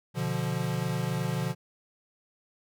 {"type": "chord", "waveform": "square", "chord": "B diminished", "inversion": "none", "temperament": "equal", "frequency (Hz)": [123.47, 146.83, 174.61], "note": ["B2", "D3", "F3"], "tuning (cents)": [0, 0, 0], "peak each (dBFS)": -33, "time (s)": [0.14, 1.55], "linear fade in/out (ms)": 50, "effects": []}